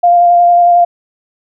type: tone with vibrato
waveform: sine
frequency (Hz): 698.5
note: F5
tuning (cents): 0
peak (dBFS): -4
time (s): 0.03-0.85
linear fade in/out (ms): 10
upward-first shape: square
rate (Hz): 11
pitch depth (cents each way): 11
effects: none